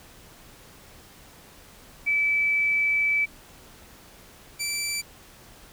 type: tone pair in turn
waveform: sine / 15% pulse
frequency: 2307 / 2331 Hz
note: D7 / D7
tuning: -31 / -14 cents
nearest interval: unison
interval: 17 cents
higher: second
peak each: -20 dBFS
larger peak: neither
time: 2.06-3.26 / 4.59-5.02 s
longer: first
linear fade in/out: 20 ms
effects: pink hiss -50 dBFS RMS until 5.72 s